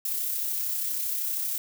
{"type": "noise with amplitude modulation", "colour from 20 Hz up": "violet", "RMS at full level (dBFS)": -28, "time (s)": [0.05, 1.58], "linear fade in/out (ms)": 2, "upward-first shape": "sine", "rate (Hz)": 32.8, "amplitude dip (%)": 30, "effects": []}